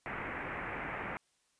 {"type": "low-pass noise", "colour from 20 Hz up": "white", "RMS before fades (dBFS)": -40, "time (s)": [0.06, 1.17], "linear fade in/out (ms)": 0, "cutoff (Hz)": 2300, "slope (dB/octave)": 48, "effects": ["white hiss -74 dBFS RMS until 1.59 s", "resampled to 22050 Hz"]}